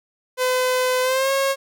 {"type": "tone with pitch glide", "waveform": "sawtooth", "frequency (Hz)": [508, 544.5], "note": ["B4", "C#5"], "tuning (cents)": [49, -31], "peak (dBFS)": -14, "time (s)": [0.37, 1.56], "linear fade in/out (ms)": 50, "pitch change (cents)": 120, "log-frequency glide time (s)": [1.02, 1.31], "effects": []}